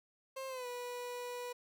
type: tone with pitch glide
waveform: 30% pulse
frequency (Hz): 531 to 489.7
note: C5 to B4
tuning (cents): +25 to -15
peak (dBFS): -38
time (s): 0.36-1.53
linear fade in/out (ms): 10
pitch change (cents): -140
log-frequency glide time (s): 0.48-0.67
effects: none